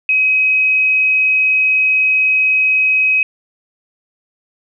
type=tone; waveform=sine; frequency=2536 Hz; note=D#7; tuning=32 cents sharp; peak=-10 dBFS; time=0.09-3.23 s; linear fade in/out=2 ms; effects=none